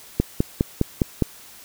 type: click train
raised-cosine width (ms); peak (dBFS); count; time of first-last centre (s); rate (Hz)
3; -4; 6; 0.2-1.222; 4.89
effects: white hiss -45 dBFS RMS until 1.64 s